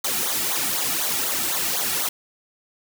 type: noise with flanger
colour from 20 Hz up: white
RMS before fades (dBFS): -24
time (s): 0.04-2.09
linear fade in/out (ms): 5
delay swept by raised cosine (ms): 0.37 to 1.97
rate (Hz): 4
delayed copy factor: -0.9
effects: none